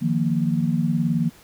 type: chord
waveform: sine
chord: Eb suspended second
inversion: none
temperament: equal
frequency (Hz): 155.56 / 174.61 / 233.1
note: Eb3 / F3 / Bb3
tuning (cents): 0 / 0 / 0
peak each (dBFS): -23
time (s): 0.01-1.3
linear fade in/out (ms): 20
effects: pink hiss -50 dBFS RMS until 1.43 s